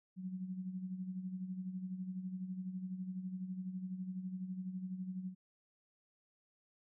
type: tone with tremolo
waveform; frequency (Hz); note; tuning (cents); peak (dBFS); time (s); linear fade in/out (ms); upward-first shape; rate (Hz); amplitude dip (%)
sine; 185.5; F#3; +5; -37; 0.16-5.35; 50; sine; 12; 60
effects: none